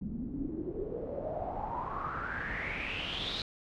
pink noise with low-pass filter sweep, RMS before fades -37 dBFS, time 0.01-3.42 s, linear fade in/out 2 ms, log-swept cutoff 200 to 4100 Hz, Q 8.4, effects none

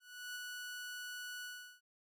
sawtooth tone with ADSR envelope, 1475 Hz, F#6, 6 cents flat, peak -38 dBFS, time 0-1.81 s, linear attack 360 ms, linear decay 4 ms, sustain -2 dB, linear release 370 ms, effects none

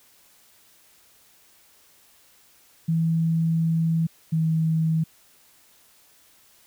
sine tone pair in turn, 163.6 / 160.6 Hz, E3 / E3, -13 / -45 cents, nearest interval unison, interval 32 cents, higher first, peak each -19 dBFS, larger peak neither, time 2.88-4.07 / 4.32-5.04 s, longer first, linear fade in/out 10 ms, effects white hiss -57 dBFS RMS until 6.66 s

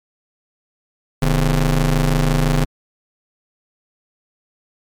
30% pulse ring-modulated tone, 93.9 Hz, F#2, 26 cents sharp, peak -8 dBFS, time 1.22-2.65 s, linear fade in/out 5 ms, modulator 59.9 Hz, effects MP3 96 kbps

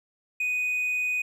sine tone with hard clipping, 2489 Hz, D#7, in tune, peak -25 dBFS, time 0.4-1.22 s, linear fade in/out 5 ms, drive 2 dB, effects none

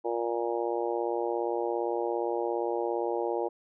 harmonic tone, 117.4 Hz, A#2, 13 cents sharp, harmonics 3 / 4 / 5 / 6 / 7 / 8, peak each -32 / -32 / -35 / -40 / -35 / -41 dBFS, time 0.04-3.49 s, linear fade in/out 20 ms, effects none

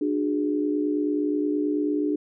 sine tone cluster, 297.3 / 366 / 416.1 Hz, D4 / F#4 / G#4, +21 / -19 / +3 cents, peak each -23 / -31 / -29 dBFS, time 0.01-2.16 s, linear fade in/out 5 ms, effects none

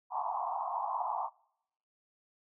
white band-pass noise, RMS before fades -35 dBFS, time 0.1-1.3 s, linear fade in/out 50 ms, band 690 to 1100 Hz, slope 96 dB/octave, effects noise-tail reverb RT60 0.8 s tail -26 dB re dry

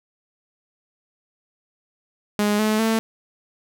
sawtooth tone with pitch steps, 207.7 / 215.4 / 223.4 Hz, G#3 / A3 / A3, 0 / -37 / +27 cents, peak -14 dBFS, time 2.39-2.99 s, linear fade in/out 0 ms, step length 200 ms, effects none

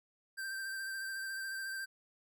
square tone with vibrato, 1568 Hz, G6, in tune, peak -39 dBFS, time 0.37-1.86 s, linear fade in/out 20 ms, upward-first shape sine, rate 14 Hz, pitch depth 21 cents each way, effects none

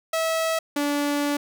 sawtooth tone pair in turn, 649 / 289.1 Hz, E5 / D4, -27 / -27 cents, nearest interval octave + major second, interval 1400 cents, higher first, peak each -18 dBFS, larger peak neither, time 0.13-0.59 / 0.76-1.37 s, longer second, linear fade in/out 5 ms, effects none

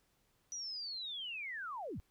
sine linear sweep, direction down, 5920 to 40.91 Hz, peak -40 dBFS, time 0.52-2 s, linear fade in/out 0 ms, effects pink hiss -75 dBFS RMS until 2.1 s

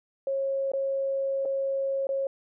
sine tone with dropouts, 544 Hz, C#5, 33 cents flat, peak -25 dBFS, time 0.27-2.27 s, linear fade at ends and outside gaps 2 ms, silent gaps 0.718-0.735 / 1.452-1.456 / 2.07-2.09 s, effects none

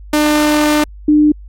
sawtooth / sine tone pair in turn, 300.1 / 300.1 Hz, D4 / D4, +38 / +38 cents, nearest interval unison, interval 0 cents, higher neither, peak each -6 dBFS, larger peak neither, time 0.13-0.84 / 1.08-1.32 s, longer first, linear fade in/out 5 ms, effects added 50 Hz sine -31 dBFS peak until 1.48 s + AAC 64 kbps

